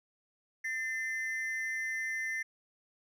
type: ring-modulated tone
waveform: triangle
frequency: 1931 Hz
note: B6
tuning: 39 cents flat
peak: -28 dBFS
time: 0.64-2.43 s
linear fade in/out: 10 ms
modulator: 134 Hz
effects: none